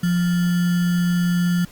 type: tone with sample-and-hold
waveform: sine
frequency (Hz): 175.6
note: F3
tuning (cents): +10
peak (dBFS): -16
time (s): 0.03-1.65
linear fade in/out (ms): 5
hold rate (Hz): 1575
effects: pink hiss -47 dBFS RMS until 1.71 s + Opus 48 kbps